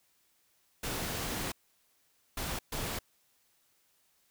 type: noise bursts at uneven times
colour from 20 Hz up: pink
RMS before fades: -36 dBFS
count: 3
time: 0.83-1.52 / 2.37-2.59 / 2.72-2.99 s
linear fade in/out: 5 ms
effects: white hiss -71 dBFS RMS until 4.3 s